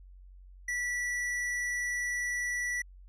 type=tone with hard clipping; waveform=triangle; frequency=1955 Hz; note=B6; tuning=18 cents flat; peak=-32 dBFS; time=0.68-2.82 s; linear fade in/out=5 ms; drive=14 dB; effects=added 46 Hz sine -49 dBFS peak until 3.08 s + low-pass 12000 Hz 12 dB/octave